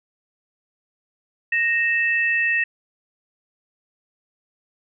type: tone pair together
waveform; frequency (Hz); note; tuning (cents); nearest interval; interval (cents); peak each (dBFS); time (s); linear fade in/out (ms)
sine; 1862.7 / 2637; A#6 / E7; -2 / 0; tritone; 602; -19 / -22; 1.52-2.64; 5
effects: none